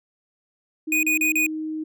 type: tone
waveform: sine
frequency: 312.5 Hz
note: D#4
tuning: 8 cents sharp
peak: -26 dBFS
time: 0.87-1.84 s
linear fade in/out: 10 ms
type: tone bursts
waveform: square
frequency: 2477 Hz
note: D#7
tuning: 8 cents flat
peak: -19 dBFS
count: 4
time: 0.92-1.465 s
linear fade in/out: 2 ms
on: 110 ms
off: 35 ms
effects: none